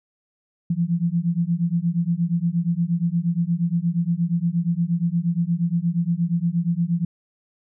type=beating tone pair; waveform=sine; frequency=166.4 / 174.9 Hz; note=E3 / F3; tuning=+17 / +3 cents; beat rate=8.5 Hz; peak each=-22 dBFS; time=0.7-7.05 s; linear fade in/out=5 ms; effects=none